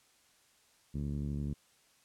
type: tone with low-pass filter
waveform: 10% pulse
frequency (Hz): 71.9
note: D2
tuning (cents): -36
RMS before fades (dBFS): -36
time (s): 0.94-1.54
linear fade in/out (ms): 10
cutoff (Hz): 190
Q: 1.2
effects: white hiss -67 dBFS RMS until 2.04 s + low-pass 10000 Hz 12 dB/octave